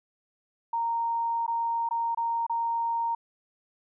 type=tone with dropouts; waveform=sine; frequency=927 Hz; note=A#5; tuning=10 cents flat; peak=-25 dBFS; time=0.73-3.15 s; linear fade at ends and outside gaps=5 ms; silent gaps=1.465-1.478 / 1.89-1.909 / 2.148-2.173 / 2.466-2.496 s; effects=none